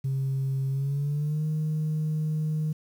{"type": "tone with pitch glide", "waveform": "sine", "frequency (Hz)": [134.8, 154.84], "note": ["C#3", "D#3"], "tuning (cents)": [-48, -8], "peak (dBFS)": -23, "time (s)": [0.04, 2.73], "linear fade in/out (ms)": 10, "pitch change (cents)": 240, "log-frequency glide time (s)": [0.7, 1.45], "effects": ["tanh soft clip ceiling -22 dBFS", "9-bit"]}